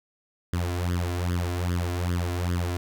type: tone with flanger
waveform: sawtooth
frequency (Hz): 88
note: F2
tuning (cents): +14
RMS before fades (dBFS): -27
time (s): 0.53-2.77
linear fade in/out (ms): 0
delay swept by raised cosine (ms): 0.6 to 3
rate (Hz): 2.5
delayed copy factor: +0.8
effects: none